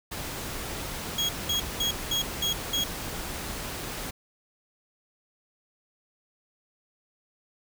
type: noise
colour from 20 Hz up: pink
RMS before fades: -35 dBFS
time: 0.11-4.11 s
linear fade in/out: 10 ms
type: tone bursts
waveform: 35% pulse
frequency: 3294 Hz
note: G#7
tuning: 15 cents flat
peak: -23 dBFS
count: 6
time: 1.18-2.84 s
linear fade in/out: 5 ms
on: 110 ms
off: 200 ms
effects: none